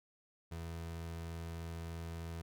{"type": "tone", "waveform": "30% pulse", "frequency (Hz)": 83.2, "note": "E2", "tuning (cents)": 17, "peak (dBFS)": -39, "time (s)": [0.51, 2.42], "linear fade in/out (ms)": 10, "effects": []}